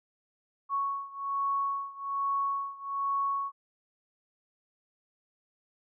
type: beating tone pair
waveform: sine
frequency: 1108.7 / 1109.9 Hz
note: C#6 / C#6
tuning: 0 / +2 cents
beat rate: 1.2 Hz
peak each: -31 / -33 dBFS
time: 0.69-3.52 s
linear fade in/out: 50 ms
effects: none